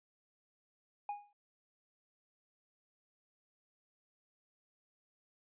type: tone with exponential decay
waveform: triangle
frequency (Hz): 822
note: G#5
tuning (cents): -18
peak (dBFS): -32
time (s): 1.09-1.33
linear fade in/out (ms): 2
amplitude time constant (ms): 51
effects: resampled to 8000 Hz